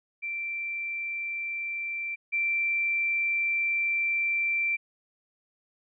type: tone pair in turn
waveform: sine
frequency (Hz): 2349 / 2349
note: D7 / D7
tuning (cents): 0 / 0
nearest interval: unison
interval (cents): 0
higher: neither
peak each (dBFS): -30 / -24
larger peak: second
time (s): 0.22-2.16 / 2.32-4.77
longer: second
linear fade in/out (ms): 20
effects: none